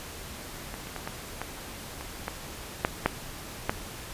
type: clicks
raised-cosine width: 0.5 ms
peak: -21 / -26 / -19 / -18 / -16 / -21 / -15 / -7 / -6 / -9 dBFS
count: 10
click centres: 0.741 / 0.871 / 0.963 / 1.075 / 1.416 / 2.01 / 2.281 / 2.849 / 3.06 / 3.695 s
effects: pink hiss -41 dBFS RMS until 4.13 s + resampled to 32000 Hz